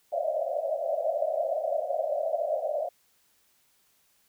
white band-pass noise, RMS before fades -29 dBFS, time 0.12-2.89 s, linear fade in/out 5 ms, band 560 to 680 Hz, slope 96 dB/octave, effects white hiss -67 dBFS RMS until 4.28 s

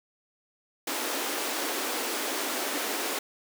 pink high-pass noise, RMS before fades -31 dBFS, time 0.87-3.19 s, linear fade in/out 5 ms, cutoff 260 Hz, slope 48 dB/octave, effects none

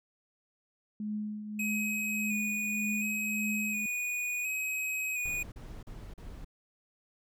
sine tone with tremolo, 211.3 Hz, G#3, 30 cents sharp, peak -31 dBFS, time 1-3.86 s, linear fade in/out 2 ms, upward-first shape triangle, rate 1.7 Hz, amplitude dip 60%
square tone with vibrato, 2500 Hz, D#7, 8 cents sharp, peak -32 dBFS, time 1.59-5.43 s, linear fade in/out 5 ms, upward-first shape square, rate 0.7 Hz, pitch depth 25 cents each way
brown noise bursts, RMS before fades -44 dBFS, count 4, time 5.25-6.447 s, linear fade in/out 5 ms, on 270 ms, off 39 ms
effects none

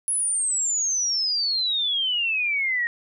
sine exponential sweep, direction down, 10540 to 1864.7 Hz, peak -21 dBFS, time 0.08-2.87 s, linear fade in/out 0 ms, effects none

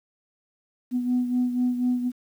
sine beating tone pair, 247.4 / 251.5 Hz, B3 / B3, +3 / +32 cents, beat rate 4.1 Hz, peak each -21 / -28 dBFS, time 0.91-2.12 s, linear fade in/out 50 ms, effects tanh soft clip ceiling -16 dBFS + 9-bit

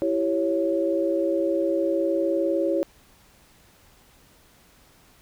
sine chord, C# diminished, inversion first, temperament equal with one note detuned, 332.3 / 392 / 554.4 Hz, E4 / G4 / C#5, +14 / 0 / 0 cents, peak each -24 / -28 / -24 dBFS, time 0.02-2.83 s, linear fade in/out 0 ms, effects pink hiss -56 dBFS RMS until 5.21 s

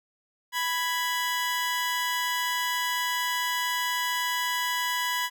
20% pulse tone pair together, 988.7 / 1664 Hz, B5 / G#6, +2 / +3 cents, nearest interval major sixth, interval 901 cents, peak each -22 / -27 dBFS, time 0.52-5.3 s, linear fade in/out 50 ms, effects none

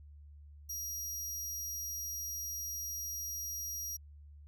25% pulse tone, 5720 Hz, F8, 41 cents sharp, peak -33 dBFS, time 0.69-3.97 s, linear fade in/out 10 ms, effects added 73 Hz sine -51 dBFS peak until 4.47 s

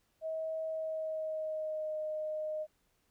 sine tone with pitch glide, 639 to 617.6 Hz, D#5 to D#5, +46 to -13 cents, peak -34 dBFS, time 0.21-2.67 s, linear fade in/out 50 ms, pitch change -59 cents, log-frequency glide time 0.65-1.98 s, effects pink hiss -75 dBFS RMS until 3.1 s

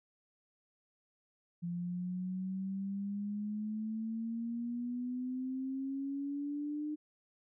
sine exponential sweep, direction up, 171.9 to 303.3 Hz, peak -35 dBFS, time 1.62-6.96 s, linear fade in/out 20 ms, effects none

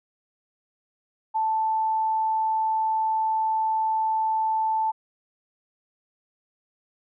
sine tone, 880 Hz, A5, in tune, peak -21 dBFS, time 1.34-4.92 s, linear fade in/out 20 ms, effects none

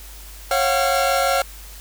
45% pulse tone cluster, 547 / 703 / 749 / 1366 Hz, C#5 / F5 / F#5 / F6, -23 / +11 / +21 / -39 cents, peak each -21 / -23 / -23 / -23 dBFS, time 0.51-1.42 s, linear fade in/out 2 ms, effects added 50 Hz sine -38 dBFS peak until 1.8 s + white hiss -42 dBFS RMS until 1.8 s

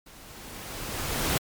pink noise with level ramp, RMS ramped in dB -50 to -25 dBFS, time 0.06-1.38 s, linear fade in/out 5 ms, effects MP3 96 kbps

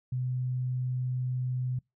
sine tone, 126.7 Hz, B2, 45 cents sharp, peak -28 dBFS, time 0.12-1.79 s, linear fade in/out 5 ms, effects noise-tail reverb RT60 0.2 s tail -26 dB re dry

